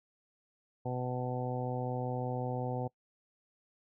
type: harmonic tone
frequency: 125.4 Hz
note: B2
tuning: 27 cents sharp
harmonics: 1 / 2 / 3 / 4 / 5 / 6 / 7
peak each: -36 / -41 / -44 / -39 / -46 / -41 / -45 dBFS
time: 0.85-2.88 s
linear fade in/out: 10 ms
effects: noise-tail reverb RT60 0.1 s tail -23 dB re dry